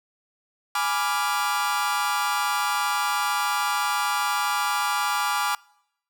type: chord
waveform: 40% pulse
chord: G# diminished seventh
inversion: none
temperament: equal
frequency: 830.6 / 987.8 / 1174.7 / 1396.9 Hz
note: G#5 / B5 / D6 / F6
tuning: 0 / 0 / 0 / 0 cents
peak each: -27 / -29 / -26 / -28 dBFS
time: 0.75-5.55 s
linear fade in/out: 2 ms
effects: noise-tail reverb RT60 0.8 s tail -25 dB re dry